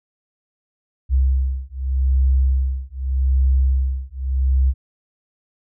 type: beating tone pair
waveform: sine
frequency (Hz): 65.41 / 66.24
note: C2 / C2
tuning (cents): 0 / +22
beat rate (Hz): 0.83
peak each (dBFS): -18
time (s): 1.09-4.74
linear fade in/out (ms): 50
effects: none